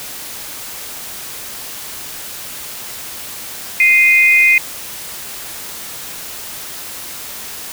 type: tone pair together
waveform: sine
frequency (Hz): 2091 / 2479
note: C7 / D#7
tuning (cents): -2 / -7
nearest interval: minor third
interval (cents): 295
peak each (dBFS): -10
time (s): 3.8-4.58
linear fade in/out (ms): 2
effects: white hiss -29 dBFS RMS until 7.72 s